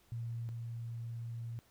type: tone pair in turn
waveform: sine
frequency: 116.54 / 116.54 Hz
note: A#2 / A#2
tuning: 0 / 0 cents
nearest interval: unison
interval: 0 cents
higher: neither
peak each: -37 / -39 dBFS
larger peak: first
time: 0.12-0.49 / 0.49-1.59 s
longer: second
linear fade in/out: 0 ms
effects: pink hiss -68 dBFS RMS until 1.7 s

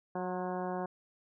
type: harmonic tone with a mistuned harmonic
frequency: 182.5 Hz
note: F#3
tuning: 24 cents flat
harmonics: 1 / 2 / 3 / 4 / 5 / 6 / 7 / 8 / 9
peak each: -39 / -39 / -41 / -39 / -44 / -45 / -56 / -51 / -54 dBFS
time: 0.15-0.86 s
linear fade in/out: 5 ms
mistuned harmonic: 6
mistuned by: -31 cents
effects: none

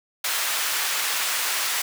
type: high-pass noise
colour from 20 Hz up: pink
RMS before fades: -25 dBFS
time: 0.24-1.82 s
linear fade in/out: 5 ms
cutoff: 1300 Hz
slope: 12 dB/octave
effects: none

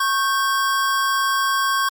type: tone pair together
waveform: square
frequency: 1097 / 1563.5 Hz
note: C#6 / G6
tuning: -18 / -5 cents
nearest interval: tritone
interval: 613 cents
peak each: -20 / -23 dBFS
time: 0-1.89 s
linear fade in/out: 5 ms
effects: Opus 48 kbps

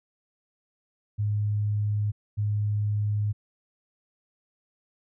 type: tone pair in turn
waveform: sine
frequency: 104.4 / 104.4 Hz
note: G#2 / G#2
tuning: +10 / +10 cents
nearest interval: unison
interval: 0 cents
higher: neither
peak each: -23 dBFS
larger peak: neither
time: 1.18-2.12 / 2.37-3.33 s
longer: second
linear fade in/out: 20 ms
effects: none

